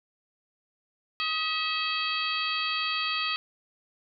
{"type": "harmonic tone with a mistuned harmonic", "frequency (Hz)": 647, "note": "E5", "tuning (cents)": -32, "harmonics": [2, 3, 4, 5, 6, 7], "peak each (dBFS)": [-32, -37, -32, -33, -38, -34], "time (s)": [1.2, 3.36], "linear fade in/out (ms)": 0, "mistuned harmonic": 2, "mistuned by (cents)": -51, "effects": []}